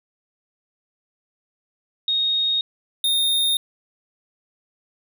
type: tone pair in turn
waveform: sine / square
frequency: 3729 / 3678 Hz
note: A#7 / A#7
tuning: 0 / -24 cents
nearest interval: unison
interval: 24 cents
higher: first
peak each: -18 dBFS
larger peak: neither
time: 2.08-2.61 / 3.04-3.57 s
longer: neither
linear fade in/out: 2 ms
effects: none